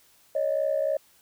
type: tone pair together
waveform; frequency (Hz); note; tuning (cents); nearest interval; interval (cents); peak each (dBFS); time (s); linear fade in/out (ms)
sine; 556.7 / 620; C#5 / D#5; +7 / -6; major second; 187; -25; 0.35-0.97; 5
effects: tanh soft clip ceiling -16 dBFS + white hiss -60 dBFS RMS until 1.21 s